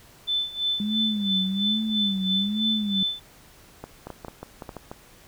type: tone with tremolo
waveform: sine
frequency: 3520 Hz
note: A7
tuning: in tune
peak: -21 dBFS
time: 0.27-3.2 s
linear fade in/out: 20 ms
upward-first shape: sine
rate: 3 Hz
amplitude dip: 85%
type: tone with vibrato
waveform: sine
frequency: 203.5 Hz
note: G#3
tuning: 35 cents flat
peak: -24 dBFS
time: 0.8-3.03 s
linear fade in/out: 2 ms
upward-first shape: sine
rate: 1.2 Hz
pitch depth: 130 cents each way
type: clicks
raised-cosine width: 1 ms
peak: -21 dBFS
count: 10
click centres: 3.84 / 4.07 / 4.103 / 4.248 / 4.283 / 4.43 / 4.622 / 4.692 / 4.767 / 4.915 s
effects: pink hiss -52 dBFS RMS until 5.27 s